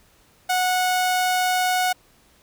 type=tone; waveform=sawtooth; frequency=734 Hz; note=F#5; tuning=14 cents flat; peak=-15 dBFS; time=0.49-1.93 s; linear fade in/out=10 ms; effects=pink hiss -57 dBFS RMS until 2.42 s